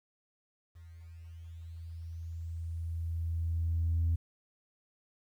sine tone with level ramp, 83 Hz, E2, 12 cents sharp, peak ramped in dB -49 to -24 dBFS, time 0.75-4.16 s, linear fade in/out 10 ms, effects tanh soft clip ceiling -23 dBFS + 11-bit

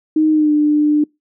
sine tone with pitch glide, 311 to 298.7 Hz, D#4 to D4, -1 to +29 cents, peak -10 dBFS, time 0.16-1.04 s, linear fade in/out 5 ms, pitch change -70 cents, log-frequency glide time 0.31-0.52 s, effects noise-tail reverb RT60 0.2 s tail -26 dB re dry

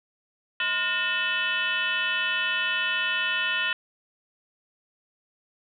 sine tone with frequency modulation, 2223 Hz, C#7, 4 cents sharp, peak -23 dBFS, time 0.6-3.73 s, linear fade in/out 2 ms, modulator 396 Hz, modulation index 2.5, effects none

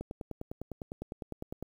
click train, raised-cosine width 2 ms, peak -25 dBFS, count 17, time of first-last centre 0.01-1.626 s, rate 9.9 Hz, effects 9-bit

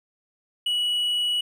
triangle tone, 2932 Hz, F#7, 16 cents flat, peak -20 dBFS, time 0.66-1.41 s, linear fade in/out 5 ms, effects none

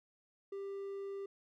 triangle tone, 395.1 Hz, G4, 14 cents sharp, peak -38 dBFS, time 0.52-1.26 s, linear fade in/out 5 ms, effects none

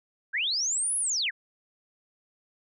sine linear two-way sweep, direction up then down, 1480 to 10730 to 1480 Hz, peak -25 dBFS, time 0.33-1.31 s, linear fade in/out 20 ms, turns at 0.97 s, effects none

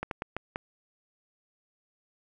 slowing click train, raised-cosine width 0.5 ms, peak -17 dBFS, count 5, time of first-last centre 0.03-0.559 s, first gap 82 ms, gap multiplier 1.33, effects none

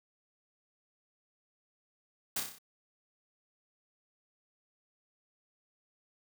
white noise with echo, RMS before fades -33 dBFS, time 2.36-2.4 s, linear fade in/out 5 ms, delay 31 ms, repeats 6, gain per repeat -4 dB, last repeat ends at 2.586 s, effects none

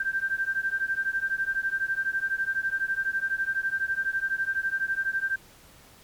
sine beating tone pair, 1568 / 1580 Hz, G6 / G6, 0 / +13 cents, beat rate 12 Hz, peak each -28 dBFS, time 0-5.36 s, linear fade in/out 5 ms, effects pink hiss -53 dBFS RMS until 6.03 s + MP3 96 kbps

